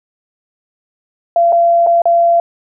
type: tone with dropouts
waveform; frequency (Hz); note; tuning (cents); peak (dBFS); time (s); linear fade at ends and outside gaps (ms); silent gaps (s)
sine; 683; F5; -39; -7; 1.36-2.4; 2; 1.523-1.527 / 1.865-1.87 / 2.019-2.055
effects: none